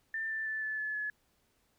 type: tone with pitch steps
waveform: sine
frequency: 1787 / 1770.6 / 1754.3 / 1738.1 / 1722.1 / 1706.3 Hz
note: A6 / A6 / A6 / A6 / A6 / G#6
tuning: +26 / +10 / -6 / -22 / -38 / +46 cents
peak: -33 dBFS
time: 0.14-1.1 s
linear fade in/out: 2 ms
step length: 160 ms
effects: pink hiss -73 dBFS RMS until 1.78 s